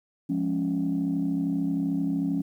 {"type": "chord", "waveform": "sine", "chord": "Db major", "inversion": "first", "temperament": "equal", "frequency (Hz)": [174.61, 207.7, 277.2], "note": ["F3", "Ab3", "Db4"], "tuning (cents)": [0, 0, 0], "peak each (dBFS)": [-28, -31, -25], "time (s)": [0.29, 2.42], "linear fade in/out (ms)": 10, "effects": ["tanh soft clip ceiling -18 dBFS", "10-bit"]}